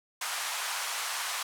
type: band-pass noise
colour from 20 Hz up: pink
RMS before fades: -34 dBFS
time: 0.21-1.43 s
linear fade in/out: 5 ms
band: 830 to 12000 Hz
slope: 24 dB/octave
effects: none